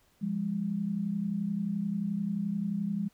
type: tone pair together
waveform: sine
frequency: 173.23 / 204.7 Hz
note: F3 / G#3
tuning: -14 / -25 cents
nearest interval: minor third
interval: 289 cents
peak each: -34 / -30 dBFS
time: 0.21-3.09 s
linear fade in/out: 20 ms
effects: pink hiss -67 dBFS RMS until 3.13 s